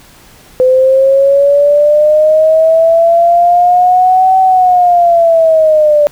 sine linear two-way sweep, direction up then down, 508 to 760 to 584 Hz, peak -4 dBFS, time 0.6-6.07 s, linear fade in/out 0 ms, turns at 4.39 s, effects pink hiss -40 dBFS RMS until 6.11 s

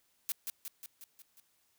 blue noise with echo, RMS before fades -34 dBFS, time 0.29-0.32 s, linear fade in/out 0 ms, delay 180 ms, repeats 6, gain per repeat -4 dB, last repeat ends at 1.4 s, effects white hiss -73 dBFS RMS until 1.78 s

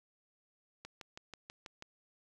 click train, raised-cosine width 0.2 ms, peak -29 dBFS, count 7, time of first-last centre 0.85-1.824 s, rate 6.16 Hz, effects 11-bit

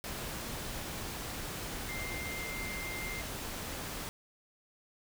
sine tone in noise, 2098 Hz, C7, 4 cents sharp, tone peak -40 dBFS, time 1.89-3.21 s, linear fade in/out 0 ms, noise pink, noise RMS -40 dBFS, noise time 0.04-4.09 s, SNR -3 dB, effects none

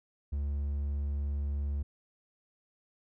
triangle tone, 71.4 Hz, D2, 48 cents flat, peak -28 dBFS, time 0.32-1.83 s, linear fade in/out 10 ms, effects none

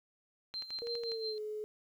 click train, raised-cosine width 0.2 ms, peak -31 dBFS, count 8, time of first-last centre 0.54-1.119 s, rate 12.1 Hz
sine tone with tremolo, 4134 Hz, C8, 22 cents flat, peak -36 dBFS, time 0.54-1.38 s, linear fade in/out 0 ms, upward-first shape sine, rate 5.8 Hz, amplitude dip 75%
sine tone with pitch glide, 470 to 426 Hz, A#4 to G#4, +14 to +44 cents, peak -37 dBFS, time 0.82-1.64 s, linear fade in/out 0 ms, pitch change -170 cents, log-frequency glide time 1-1.38 s
effects 11-bit

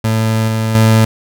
30% pulse tone with level steps, 111 Hz, A2, 16 cents sharp, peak -9 / -11 / -4 dBFS, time 0.04-1.05 s, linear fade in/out 5 ms, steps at 0.48 / 0.75 s, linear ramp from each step 2 ms, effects none

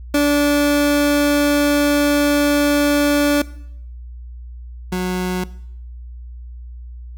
30% pulse tone pair in turn, 290 / 182.69 Hz, D4 / F#3, -22 / -22 cents, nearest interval minor sixth, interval 800 cents, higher first, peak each -10 / -16 dBFS, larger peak first, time 0.14-3.42 / 4.92-5.44 s, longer first, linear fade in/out 5 ms, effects noise-tail reverb RT60 0.7 s tail -19 dB re dry + added 60 Hz sine -31 dBFS peak until 7.17 s

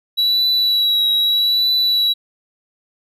triangle tone with vibrato, 3914 Hz, B7, 16 cents flat, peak -12 dBFS, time 0.17-2.14 s, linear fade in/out 20 ms, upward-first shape triangle, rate 0.8 Hz, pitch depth 30 cents each way, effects none

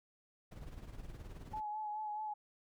brown noise with tremolo, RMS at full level -46 dBFS, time 0.51-1.61 s, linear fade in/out 10 ms, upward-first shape sine, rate 19 Hz, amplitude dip 60%
sine tone with vibrato, 850 Hz, G#5, 40 cents sharp, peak -38 dBFS, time 1.53-2.34 s, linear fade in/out 10 ms, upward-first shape sine, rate 4.7 Hz, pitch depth 29 cents each way
effects none

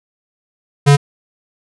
square tone, 142.6 Hz, C#3, 49 cents sharp, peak -6 dBFS, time 0.86-0.97 s, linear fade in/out 20 ms, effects resampled to 24000 Hz

